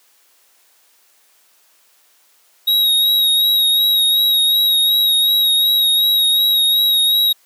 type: tone with vibrato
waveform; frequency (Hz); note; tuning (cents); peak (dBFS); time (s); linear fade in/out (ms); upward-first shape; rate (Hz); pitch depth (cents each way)
square; 3800; A#7; +33; -12; 2.67-7.33; 10; sine; 2.7; 27
effects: white hiss -55 dBFS RMS until 7.45 s + high-pass 400 Hz 12 dB/octave

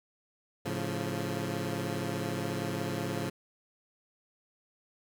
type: chord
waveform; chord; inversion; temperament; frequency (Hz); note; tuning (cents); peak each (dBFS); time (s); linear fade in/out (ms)
15% pulse; A augmented; none; equal with one note detuned; 108.11 / 138.59 / 174.61; A2 / C#3 / E#3; -30 / 0 / 0; -30; 0.65-3.3; 10
effects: none

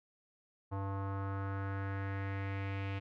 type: tone with low-pass filter sweep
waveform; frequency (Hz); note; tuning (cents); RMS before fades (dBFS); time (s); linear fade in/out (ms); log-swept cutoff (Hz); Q
square; 98; G2; 0; -38; 0.71-3; 20; 1000 to 2600; 2.9
effects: none

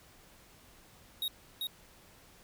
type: tone with echo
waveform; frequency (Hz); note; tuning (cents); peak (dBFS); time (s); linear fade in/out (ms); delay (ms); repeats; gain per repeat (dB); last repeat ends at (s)
square; 3767; A#7; +17; -32; 1.22-1.28; 2; 390; 1; -2; 1.67
effects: pink hiss -59 dBFS RMS until 2.43 s

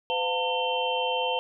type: tone cluster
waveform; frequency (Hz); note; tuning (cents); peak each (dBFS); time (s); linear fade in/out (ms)
sine; 507 / 709 / 902 / 2721 / 3109; B4 / F5 / A5 / F7 / G7; +45 / +26 / +43 / -46 / -15; -29 / -34 / -29 / -34 / -31; 0.1-1.39; 0
effects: none

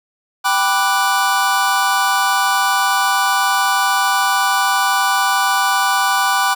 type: chord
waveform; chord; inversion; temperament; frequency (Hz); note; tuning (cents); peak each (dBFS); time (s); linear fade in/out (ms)
square; G major seventh; none; equal; 784 / 987.8 / 1174.7 / 1480; G5 / B5 / D6 / F#6; 0 / 0 / 0 / 0; -20; 0.44-6.55; 20
effects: none

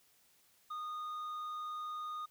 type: tone with tanh clipping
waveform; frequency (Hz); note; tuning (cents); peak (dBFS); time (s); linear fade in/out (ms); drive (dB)
triangle; 1231; D#6; -19; -40; 0.7-2.26; 10; 9
effects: white hiss -69 dBFS RMS until 2.3 s

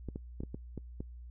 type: clicks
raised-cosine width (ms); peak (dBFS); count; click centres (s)
3; -26; 7; 0.087 / 0.159 / 0.405 / 0.435 / 0.545 / 0.777 / 1.005
effects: noise-tail reverb RT60 0.1 s tail -24 dB re dry + added 60 Hz sine -45 dBFS peak until 1.3 s

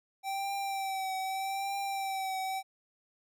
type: tone with vibrato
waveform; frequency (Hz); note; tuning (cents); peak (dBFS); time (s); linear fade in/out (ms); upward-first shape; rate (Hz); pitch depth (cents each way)
square; 776; G5; -18; -33; 0.23-2.63; 50; triangle; 0.81; 41
effects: none

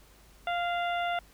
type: harmonic tone with a mistuned harmonic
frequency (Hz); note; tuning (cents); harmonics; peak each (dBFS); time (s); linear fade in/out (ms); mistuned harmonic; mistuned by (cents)
698.5; F5; 0; 1 / 2 / 3 / 4 / 5; -29 / -35 / -39 / -41 / -43; 0.47-1.19; 2; 3; -26
effects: added 50 Hz sine -58 dBFS peak until 1.33 s + pink hiss -59 dBFS RMS until 1.33 s

